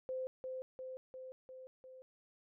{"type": "tone with echo", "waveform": "sine", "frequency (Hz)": 517, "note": "C5", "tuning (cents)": -21, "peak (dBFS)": -37, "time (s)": [0.09, 0.27], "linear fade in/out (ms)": 0, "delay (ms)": 350, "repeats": 5, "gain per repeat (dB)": -3, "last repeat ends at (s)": 2.02, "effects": []}